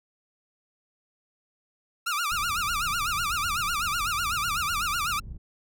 sawtooth tone with vibrato, 1290 Hz, E6, 38 cents flat, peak -22 dBFS, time 2.06-5.2 s, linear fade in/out 10 ms, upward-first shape sine, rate 8 Hz, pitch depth 190 cents each way
pink low-pass noise, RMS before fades -40 dBFS, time 2.31-5.38 s, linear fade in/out 10 ms, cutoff 130 Hz, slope 12 dB/octave
effects none

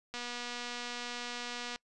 click train, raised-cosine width 0.2 ms, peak -23 dBFS, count 393, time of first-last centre 0.14-1.76 s, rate 242 Hz, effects noise-tail reverb RT60 0.1 s tail -25 dB re dry + resampled to 24000 Hz

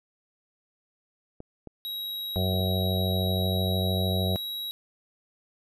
clicks, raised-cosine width 2 ms, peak -27 dBFS, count 4, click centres 1.404 / 1.673 / 2.539 / 2.601 s
square tone with pitch glide, 3838 to 3860 Hz, A#7 to B7, +50 to -40 cents, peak -32 dBFS, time 1.85-4.71 s, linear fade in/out 0 ms, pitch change +10 cents, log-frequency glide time 2.75-3.97 s
harmonic tone, 93.1 Hz, F#2, 11 cents sharp, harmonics 1 / 2 / 4 / 5 / 6 / 7 / 8, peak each -26 / -30 / -37 / -37 / -37 / -35 / -40 dBFS, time 2.36-4.36 s, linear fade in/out 0 ms
effects none

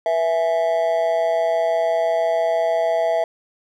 triangle tone with amplitude modulation, 659.3 Hz, E5, in tune, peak -11 dBFS, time 0.06-3.24 s, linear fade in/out 2 ms, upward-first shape sine, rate 174 Hz, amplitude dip 80%, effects none

